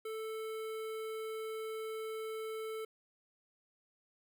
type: tone with notch filter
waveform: square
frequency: 440 Hz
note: A4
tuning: in tune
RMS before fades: -41 dBFS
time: 0.05-2.85 s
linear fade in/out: 5 ms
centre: 5800 Hz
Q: 1
effects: none